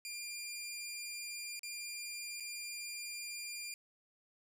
15% pulse tone with dropouts, 2398 Hz, D7, 36 cents sharp, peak -35 dBFS, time 0.05-3.74 s, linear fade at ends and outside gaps 1 ms, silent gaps 1.593-1.632 / 2.4-2.405 s, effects none

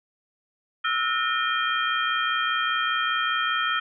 sine tone cluster, 1310 / 1435 / 1830 / 2422 / 3175 Hz, E6 / F6 / A#6 / D#7 / G7, -11 / +47 / -32 / -47 / +21 cents, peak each -26 / -28 / -30 / -33 / -29 dBFS, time 0.84-3.8 s, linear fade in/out 10 ms, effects none

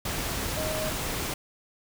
sine tone in noise, 624 Hz, D#5, 5 cents sharp, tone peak -31 dBFS, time 0.57-0.9 s, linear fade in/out 5 ms, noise pink, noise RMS -31 dBFS, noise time 0.05-1.34 s, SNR -3 dB, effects none

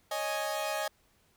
sawtooth chord, C# suspended second, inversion none, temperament equal, 554.4 / 622.3 / 830.6 Hz, C#5 / D#5 / G#5, 0 / 0 / 0 cents, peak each -35 / -30 / -32 dBFS, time 0.11-0.88 s, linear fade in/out 5 ms, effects pink hiss -68 dBFS RMS until 1.36 s

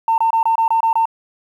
sine tone bursts, 904 Hz, A5, 47 cents sharp, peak -11 dBFS, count 8, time 0.08-1.055 s, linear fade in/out 2 ms, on 100 ms, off 25 ms, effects tanh soft clip ceiling -8 dBFS + 8-bit

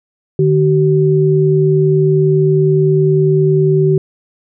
sine tone pair together, 151.2 / 381 Hz, D#3 / G4, -49 / -49 cents, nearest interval octave + major third, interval 1600 cents, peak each -11 dBFS, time 0.39-3.98 s, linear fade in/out 2 ms, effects none

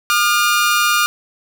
sawtooth tone pair together, 1210 / 1415.3 Hz, D#6 / F6, -49 / +23 cents, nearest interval minor third, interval 272 cents, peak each -12 dBFS, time 0.1-1.06 s, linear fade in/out 0 ms, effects none

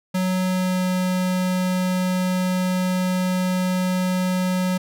square tone with pitch glide, 184.8 to 183.63 Hz, F#3 to F#3, -2 to -13 cents, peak -20 dBFS, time 0.14-4.78 s, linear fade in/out 10 ms, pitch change -11 cents, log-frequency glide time 0.46-0.85 s, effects none

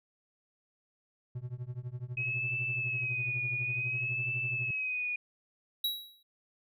triangle tone with tremolo, 123.47 Hz, B2, in tune, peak -31 dBFS, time 1.35-4.71 s, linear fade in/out 5 ms, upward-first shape triangle, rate 12 Hz, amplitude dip 100%
sine tone with vibrato, 2542 Hz, D#7, 36 cents sharp, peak -31 dBFS, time 2.17-5.16 s, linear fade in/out 5 ms, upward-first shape sine, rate 0.57 Hz, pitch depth 65 cents each way
square tone with exponential decay, 3875 Hz, B7, 34 cents flat, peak -27 dBFS, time 5.84-6.23 s, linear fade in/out 5 ms, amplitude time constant 83 ms
effects none

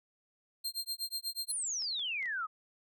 sawtooth tone with tremolo, 4186 Hz, C8, in tune, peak -30 dBFS, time 0.64-1.52 s, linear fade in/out 10 ms, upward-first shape sine, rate 8.2 Hz, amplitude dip 100%
sine exponential sweep, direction down, 11175 to 1219 Hz, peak -33 dBFS, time 1.48-2.47 s, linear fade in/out 20 ms
clicks, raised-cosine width 0.2 ms, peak -37 dBFS, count 4, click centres 1.822 / 1.994 / 2.227 / 2.258 s
effects none

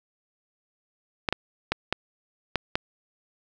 clicks, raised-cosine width 0.3 ms, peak -7 dBFS, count 6, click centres 1.288 / 1.326 / 1.72 / 1.926 / 2.557 / 2.755 s, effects none

